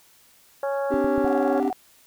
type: harmonic tone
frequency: 277.2 Hz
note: C#4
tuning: in tune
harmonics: 2 / 3 / 4 / 5 / 6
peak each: -24 / -31 / -37 / -37 / -41 dBFS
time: 0.63-1.6 s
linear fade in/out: 2 ms
type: chord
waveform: triangle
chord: C suspended second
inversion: none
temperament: equal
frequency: 261.6 / 293.7 / 392 Hz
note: C4 / D4 / G4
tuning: 0 / 0 / 0 cents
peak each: -24 dBFS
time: 0.9-1.71 s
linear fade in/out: 20 ms
type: clicks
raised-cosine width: 5 ms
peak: -23 dBFS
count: 4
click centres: 0.941 / 1.045 / 1.18 / 1.246 s
type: tone bursts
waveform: sine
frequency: 745 Hz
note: F#5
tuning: 12 cents sharp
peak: -25 dBFS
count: 10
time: 1.25-1.728 s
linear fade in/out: 0 ms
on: 28 ms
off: 22 ms
effects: white hiss -56 dBFS RMS until 2.06 s